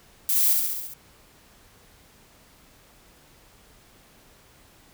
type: noise with echo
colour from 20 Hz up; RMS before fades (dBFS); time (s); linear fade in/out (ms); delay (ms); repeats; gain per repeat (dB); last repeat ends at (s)
violet; -22; 0.29-0.53; 2; 68; 6; -3; 0.938
effects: pink hiss -55 dBFS RMS until 4.93 s